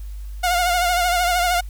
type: tone with vibrato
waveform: sawtooth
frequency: 711 Hz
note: F5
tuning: 31 cents sharp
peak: -13 dBFS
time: 0.43-1.61 s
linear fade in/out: 10 ms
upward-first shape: triangle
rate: 13 Hz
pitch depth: 62 cents each way
effects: added 50 Hz sine -29 dBFS peak until 1.69 s + white hiss -53 dBFS RMS until 1.69 s